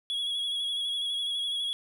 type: tone with vibrato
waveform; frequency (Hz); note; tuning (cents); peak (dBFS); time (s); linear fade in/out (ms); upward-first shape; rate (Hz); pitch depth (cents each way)
triangle; 3342; G#7; +10; -27; 0.1-1.73; 0; sine; 12; 32
effects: none